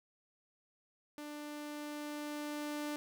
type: tone with level ramp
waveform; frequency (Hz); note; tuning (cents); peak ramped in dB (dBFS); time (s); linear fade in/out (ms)
sawtooth; 296.2; D4; +15; -40 to -33; 1.18-2.96; 0
effects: none